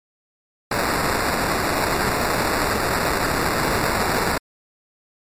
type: noise with sample-and-hold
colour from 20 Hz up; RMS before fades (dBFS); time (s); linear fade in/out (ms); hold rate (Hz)
white; -21; 0.71-4.38; 5; 3150
effects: MP3 64 kbps